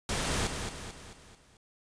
pink noise with echo, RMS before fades -31 dBFS, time 0.09-0.47 s, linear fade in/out 2 ms, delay 220 ms, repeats 5, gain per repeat -6 dB, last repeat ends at 1.57 s, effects resampled to 22050 Hz

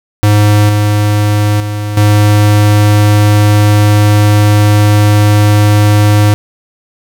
square tone with level steps, 104.4 Hz, G#2, 10 cents sharp, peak -5 / -8 / -15 / -5 dBFS, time 0.23-6.34 s, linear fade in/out 0 ms, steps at 0.69 / 1.6 / 1.97 s, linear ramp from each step 2 ms, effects none

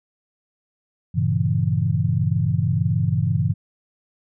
sine chord, G diminished seventh, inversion none, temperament equal, 98 / 116.54 / 138.59 / 164.81 Hz, G2 / Bb2 / Db3 / Fb3, 0 / 0 / 0 / 0 cents, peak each -23 dBFS, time 1.14-3.54 s, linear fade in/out 20 ms, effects none

